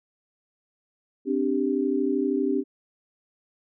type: chord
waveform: sine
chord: C suspended second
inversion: none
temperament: just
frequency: 261.6 / 294.3 / 392.4 Hz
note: C4 / D4 / G4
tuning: 0 / +4 / +2 cents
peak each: -26 dBFS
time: 1.25-2.64 s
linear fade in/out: 50 ms
effects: none